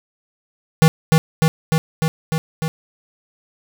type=tone with echo; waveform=square; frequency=160 Hz; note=D#3; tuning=49 cents sharp; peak=-8 dBFS; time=0.82-0.88 s; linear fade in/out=0 ms; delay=300 ms; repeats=6; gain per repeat=-2 dB; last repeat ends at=2.68 s; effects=none